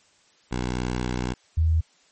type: tone pair in turn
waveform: 10% pulse / sine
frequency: 61.74 / 80.56 Hz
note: B1 / E2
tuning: 0 / -39 cents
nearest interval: perfect fourth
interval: 461 cents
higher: second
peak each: -17 dBFS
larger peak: neither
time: 0.51-1.34 / 1.57-1.81 s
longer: first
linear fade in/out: 10 ms
effects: white hiss -60 dBFS RMS until 2.11 s + MP3 32 kbps